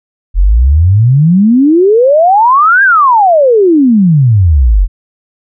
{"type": "exponential two-way sweep", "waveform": "sine", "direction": "up then down", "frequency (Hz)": [41.2, 1639, 41.2], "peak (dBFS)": -3, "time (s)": [0.34, 4.88], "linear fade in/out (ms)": 50, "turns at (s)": 2.83, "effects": []}